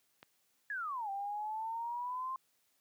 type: click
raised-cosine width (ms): 0.3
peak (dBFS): -35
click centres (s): 0.229
type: exponential two-way sweep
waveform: sine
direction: down then up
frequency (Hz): 1732 to 782 to 1058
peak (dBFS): -36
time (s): 0.7-2.36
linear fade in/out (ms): 2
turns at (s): 1.1
effects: white hiss -75 dBFS RMS until 2.8 s + high-pass 100 Hz 12 dB/octave